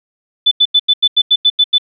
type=tone bursts; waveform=sine; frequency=3500 Hz; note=A7; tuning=10 cents flat; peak=-6 dBFS; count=10; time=0.46-1.783 s; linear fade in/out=10 ms; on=54 ms; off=87 ms; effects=none